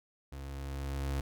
35% pulse tone with level ramp, 68.7 Hz, C#2, 15 cents flat, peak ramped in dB -40 to -29 dBFS, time 0.32-1.21 s, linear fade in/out 5 ms, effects none

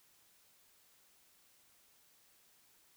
silence, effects white hiss -68 dBFS RMS until 2.96 s

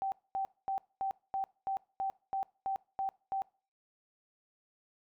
sine tone bursts, 776 Hz, G5, 18 cents flat, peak -31 dBFS, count 11, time 0.02-3.42 s, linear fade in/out 0 ms, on 100 ms, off 230 ms, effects noise-tail reverb RT60 0.4 s tail -23 dB re dry

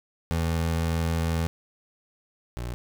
25% pulse tone pair in turn, 82.41 / 59.88 Hz, E2 / A#1, 0 / +47 cents, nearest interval tritone, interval 553 cents, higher first, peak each -20 / -27 dBFS, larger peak first, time 0.31-1.47 / 2.57-2.74 s, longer first, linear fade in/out 0 ms, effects none

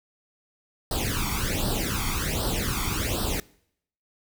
pink noise with flanger, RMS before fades -27 dBFS, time 0.91-3.4 s, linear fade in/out 2 ms, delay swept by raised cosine 0.22 to 0.9 ms, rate 1.3 Hz, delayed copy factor +0.85, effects noise-tail reverb RT60 0.7 s tail -23 dB re dry

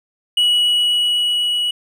triangle tone with level ramp, 2927 Hz, F#7, 19 cents flat, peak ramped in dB -10 to -15 dBFS, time 0.37-1.71 s, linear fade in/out 5 ms, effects none

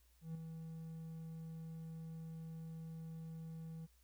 triangle tone with ADSR envelope, 162.1 Hz, E3, 29 cents flat, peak -38 dBFS, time 0.21-3.87 s, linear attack 140 ms, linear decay 4 ms, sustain -6 dB, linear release 25 ms, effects added 60 Hz sine -68 dBFS peak until 4.03 s + white hiss -75 dBFS RMS until 4.03 s

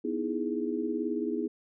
sine chord, E major seventh, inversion second, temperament equal, 246.9 / 311.1 / 329.6 / 415.3 Hz, B3 / D#4 / E4 / G#4, 0 / 0 / 0 / 0 cents, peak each -34 dBFS, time 0.04-1.48 s, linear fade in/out 10 ms, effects none

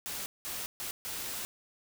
white noise bursts at uneven times, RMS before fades -38 dBFS, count 4, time 0.06-0.26 / 0.45-0.66 / 0.8-0.91 / 1.05-1.45 s, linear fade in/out 0 ms, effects none

